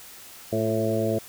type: harmonic tone with a mistuned harmonic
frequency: 110 Hz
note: A2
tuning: in tune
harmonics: 1 / 2 / 3 / 4 / 5 / 6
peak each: -29 / -29 / -29 / -29 / -29 / -29 dBFS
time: 0.52-1.19 s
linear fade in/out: 10 ms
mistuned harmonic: 3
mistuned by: +45 cents
effects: white hiss -45 dBFS RMS until 1.28 s